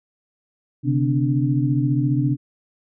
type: tone cluster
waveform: sine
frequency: 131.4 / 146.1 / 254 / 292.7 Hz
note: C3 / D3 / B3 / D4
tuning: +8 / -9 / +49 / -6 cents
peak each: -19 / -26 / -27 / -22 dBFS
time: 0.83-2.37 s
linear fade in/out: 50 ms
effects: none